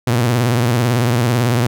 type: tone with vibrato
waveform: sawtooth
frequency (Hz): 120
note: B2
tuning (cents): -49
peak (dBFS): -9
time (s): 0.07-1.67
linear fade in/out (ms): 5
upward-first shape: sine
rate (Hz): 18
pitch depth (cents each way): 110
effects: none